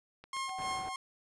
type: click train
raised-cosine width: 0.3 ms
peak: -34 dBFS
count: 4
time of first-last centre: 0.24-0.621 s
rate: 7.88 Hz
type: tone with tremolo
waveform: sawtooth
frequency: 1070 Hz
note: C6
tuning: 38 cents sharp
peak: -30 dBFS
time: 0.33-0.96 s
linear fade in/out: 2 ms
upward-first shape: sine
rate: 3.3 Hz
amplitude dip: 65%
type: tone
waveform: sine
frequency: 757 Hz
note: F#5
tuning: 39 cents sharp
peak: -38 dBFS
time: 0.47-0.95 s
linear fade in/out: 50 ms
type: low-pass noise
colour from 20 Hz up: white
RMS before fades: -48 dBFS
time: 0.58-0.89 s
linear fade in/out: 2 ms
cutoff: 950 Hz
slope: 12 dB/octave
effects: resampled to 24000 Hz